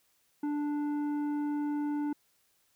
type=tone with tanh clipping; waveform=sine; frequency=293.7 Hz; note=D4; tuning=in tune; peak=-31 dBFS; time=0.43-2.13 s; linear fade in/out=5 ms; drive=9 dB; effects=white hiss -71 dBFS RMS until 2.75 s